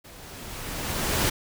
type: noise with level ramp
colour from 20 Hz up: pink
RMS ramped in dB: -47 to -22 dBFS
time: 0.04-1.3 s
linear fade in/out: 10 ms
effects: none